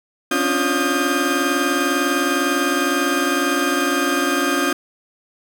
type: tone cluster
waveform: 35% pulse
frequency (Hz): 270 / 289.9 / 352 / 1235 / 1591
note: C#4 / D4 / F4 / D#6 / G6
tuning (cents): -45 / -22 / +14 / -13 / +25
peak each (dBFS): -22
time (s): 0.31-4.73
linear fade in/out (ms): 5
effects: none